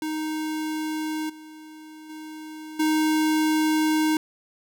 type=tone with level steps; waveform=square; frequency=311.1 Hz; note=D#4; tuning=in tune; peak=-27 / -42 / -37 / -20 dBFS; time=0.02-4.17 s; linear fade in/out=2 ms; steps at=1.29 / 2.09 / 2.79 s; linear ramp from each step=10 ms; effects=none